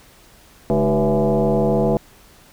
sine tone with frequency modulation, 138.59 Hz, C#3, in tune, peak -14 dBFS, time 0.7-1.97 s, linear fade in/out 0 ms, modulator 175 Hz, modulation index 3.3, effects pink hiss -49 dBFS RMS until 2.52 s

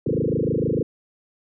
sine tone with frequency modulation, 300 Hz, D4, 37 cents sharp, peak -19 dBFS, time 0.06-0.83 s, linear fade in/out 5 ms, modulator 26.5 Hz, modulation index 7.3, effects none

